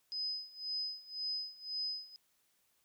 sine tone with tremolo, 5030 Hz, D#8, 18 cents sharp, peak -34 dBFS, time 0.12-2.16 s, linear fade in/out 0 ms, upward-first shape sine, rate 1.9 Hz, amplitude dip 90%, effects white hiss -75 dBFS RMS until 2.84 s

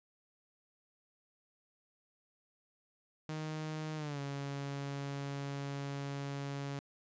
sawtooth tone with pitch glide, 155.56 to 140.2 Hz, D#3 to C#3, 0 to +20 cents, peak -34 dBFS, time 3.29-6.79 s, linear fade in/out 0 ms, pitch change -180 cents, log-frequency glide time 3.96-4.2 s, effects resampled to 16000 Hz

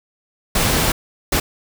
pink noise bursts at uneven times, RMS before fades -17 dBFS, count 2, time 0.55-0.92 / 1.32-1.4 s, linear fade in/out 5 ms, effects none

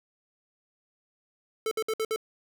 square tone bursts, 440 Hz, A4, in tune, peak -27 dBFS, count 5, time 1.66-2.161 s, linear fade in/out 2 ms, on 53 ms, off 59 ms, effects none

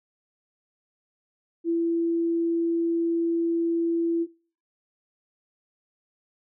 sine tone, 335.2 Hz, E4, 29 cents sharp, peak -21 dBFS, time 1.64-4.27 s, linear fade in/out 50 ms, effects noise-tail reverb RT60 0.4 s tail -21 dB re dry

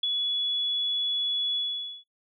sine tone with ADSR envelope, 3399 Hz, G#7, 39 cents sharp, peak -22 dBFS, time 0.03-2.04 s, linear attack 5 ms, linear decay 15 ms, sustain -3 dB, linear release 480 ms, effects noise-tail reverb RT60 0.1 s tail -18 dB re dry

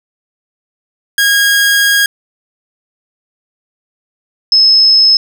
sawtooth / sine tone pair in turn, 1635 / 5191 Hz, G#6 / E8, -28 / -27 cents, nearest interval octave + minor sixth, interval 2001 cents, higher second, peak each -4 dBFS, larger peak neither, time 1.18-2.06 / 4.52-5.17 s, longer first, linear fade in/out 2 ms, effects none

